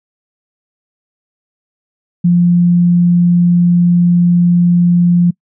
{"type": "tone", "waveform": "sine", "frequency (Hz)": 174.61, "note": "F3", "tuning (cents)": 0, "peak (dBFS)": -6, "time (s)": [2.24, 5.31], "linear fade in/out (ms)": 10, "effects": ["noise-tail reverb RT60 0.1 s tail -26 dB re dry"]}